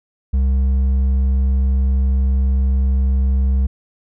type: tone with hard clipping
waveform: sine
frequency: 66.3 Hz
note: C2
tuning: 23 cents sharp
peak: -14 dBFS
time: 0.33-3.67 s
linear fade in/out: 10 ms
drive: 4 dB
effects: none